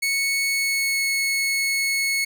sawtooth tone with pitch glide, 2210 to 2195 Hz, C#7 to C#7, -6 to -18 cents, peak -17 dBFS, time 0.02-2.25 s, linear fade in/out 10 ms, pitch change -12 cents, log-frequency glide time 0.46-1.05 s, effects none

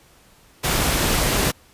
pink noise with amplitude modulation, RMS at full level -18 dBFS, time 0.63-1.52 s, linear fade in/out 20 ms, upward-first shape sine, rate 221 Hz, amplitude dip 40%, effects pink hiss -53 dBFS RMS until 1.73 s + resampled to 32000 Hz

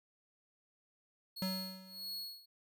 45% pulse tone with tremolo, 4340 Hz, C#8, 37 cents flat, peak -39 dBFS, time 1.36-2.46 s, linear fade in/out 10 ms, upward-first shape sine, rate 1.6 Hz, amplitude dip 90%
square tone with exponential decay, 188.1 Hz, F#3, 29 cents sharp, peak -34 dBFS, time 1.42-2.25 s, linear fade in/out 2 ms, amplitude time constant 180 ms
effects none

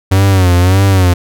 45% pulse tone with vibrato, 93 Hz, F#2, 9 cents sharp, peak -6 dBFS, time 0.11-1.14 s, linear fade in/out 10 ms, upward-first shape sine, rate 1.7 Hz, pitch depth 96 cents each way, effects none

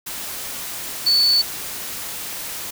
sine tone in noise, 4466 Hz, C#8, 12 cents sharp, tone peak -13 dBFS, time 1.06-1.42 s, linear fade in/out 10 ms, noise white, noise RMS -30 dBFS, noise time 0.06-2.71 s, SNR +14 dB, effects none

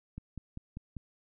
click train, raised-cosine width 5 ms, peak -28 dBFS, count 5, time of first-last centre 0.18-0.967 s, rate 5.08 Hz, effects none

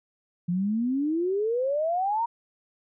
sine exponential sweep, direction up, 169.9 to 953 Hz, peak -23 dBFS, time 0.48-2.26 s, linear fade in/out 10 ms, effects none

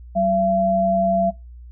sine tone pair together, 190.2 / 677.8 Hz, F#3 / E5, +48 / +48 cents, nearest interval octave + minor seventh, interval 2200 cents, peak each -22 / -17 dBFS, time 0.15-1.31 s, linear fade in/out 20 ms, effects noise-tail reverb RT60 0.2 s tail -19 dB re dry + added 60 Hz sine -37 dBFS peak until 1.71 s

